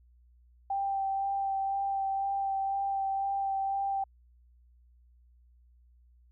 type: tone with vibrato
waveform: sine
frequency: 784 Hz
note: G5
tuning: in tune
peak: -28 dBFS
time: 0.7-4.04 s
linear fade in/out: 5 ms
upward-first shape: sine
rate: 2 Hz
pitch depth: 13 cents each way
effects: added 60 Hz sine -58 dBFS peak until 6.31 s